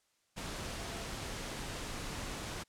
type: tone in noise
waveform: sine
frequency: 678 Hz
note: E5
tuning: 49 cents sharp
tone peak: -51 dBFS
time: 0.78-1.05 s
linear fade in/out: 20 ms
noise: pink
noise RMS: -41 dBFS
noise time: 0.36-2.64 s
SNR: -13 dB
effects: white hiss -75 dBFS RMS until 2.68 s + low-pass 9000 Hz 12 dB/octave